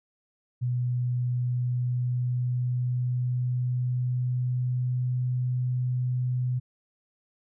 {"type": "tone with pitch glide", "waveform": "sine", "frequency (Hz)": [123.47, 125.48], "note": ["B2", "B2"], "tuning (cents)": [0, 28], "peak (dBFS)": -24, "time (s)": [0.61, 6.6], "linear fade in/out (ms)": 20, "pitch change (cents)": 28, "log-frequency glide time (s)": [1.31, 5.25], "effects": []}